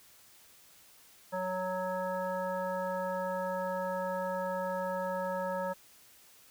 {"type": "harmonic tone", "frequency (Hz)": 185, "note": "F#3", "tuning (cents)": 0, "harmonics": [1, 3, 5, 7, 9], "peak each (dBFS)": [-41, -34, -37, -43, -44], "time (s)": [1.32, 5.74], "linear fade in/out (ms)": 20, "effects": ["white hiss -59 dBFS RMS until 6.5 s"]}